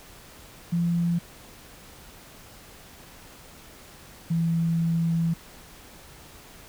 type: tone pair in turn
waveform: sine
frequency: 171.2 / 166.13 Hz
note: F3 / E3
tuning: -34 / +14 cents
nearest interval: minor second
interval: 52 cents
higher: first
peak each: -21 dBFS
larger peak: neither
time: 0.72-1.19 / 4.3-5.34 s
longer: second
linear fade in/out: 10 ms
effects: pink hiss -48 dBFS RMS until 6.68 s